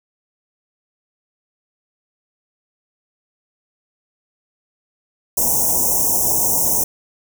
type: band-stop noise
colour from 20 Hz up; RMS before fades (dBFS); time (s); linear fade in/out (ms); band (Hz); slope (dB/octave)
white; -17; 5.37-6.84; 5; 990 to 5600; 96
effects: none